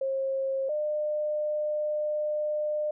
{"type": "tone pair in turn", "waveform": "sine", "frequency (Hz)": [537, 602.8], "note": ["C5", "D5"], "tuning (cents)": [45, 45], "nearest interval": "major second", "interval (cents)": 200, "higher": "second", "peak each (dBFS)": -26, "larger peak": "neither", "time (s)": [[0.01, 0.69], [0.69, 2.91]], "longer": "second", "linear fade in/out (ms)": 5, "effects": []}